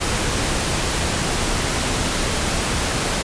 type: noise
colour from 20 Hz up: pink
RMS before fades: -21 dBFS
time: 0-3.23 s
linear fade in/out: 20 ms
effects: resampled to 22050 Hz